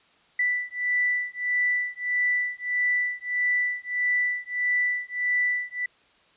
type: beating tone pair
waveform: sine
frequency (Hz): 1975.5 / 1977.1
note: B6 / B6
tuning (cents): 0 / +1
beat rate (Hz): 1.6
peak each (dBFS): -26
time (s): 0.39-5.86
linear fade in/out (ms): 5
effects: white hiss -60 dBFS RMS until 6.36 s + resampled to 8000 Hz